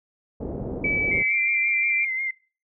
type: low-pass noise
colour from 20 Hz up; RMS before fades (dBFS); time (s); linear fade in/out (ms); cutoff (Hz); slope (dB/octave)
white; -31; 0.4-1.23; 10; 510; 24
type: tone with pitch glide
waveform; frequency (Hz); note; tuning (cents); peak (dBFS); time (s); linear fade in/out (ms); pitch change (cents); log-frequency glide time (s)
sine; 2296 to 2359; D7 to D7; -40 to +7; -21; 0.84-2.05; 5; +47; 1.29-1.36
type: tone with vibrato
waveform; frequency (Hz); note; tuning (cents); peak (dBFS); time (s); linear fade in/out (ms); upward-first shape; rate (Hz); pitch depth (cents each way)
sine; 2093; C7; 0; -24; 1.11-2.31; 5; sine; 5.6; 37
effects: noise-tail reverb RT60 0.4 s tail -25 dB re dry